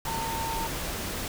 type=tone in noise; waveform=sine; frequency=907 Hz; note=A#5; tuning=48 cents flat; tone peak=-31 dBFS; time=0.07-0.67 s; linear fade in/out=2 ms; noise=pink; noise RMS=-33 dBFS; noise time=0.05-1.28 s; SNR=-1 dB; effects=none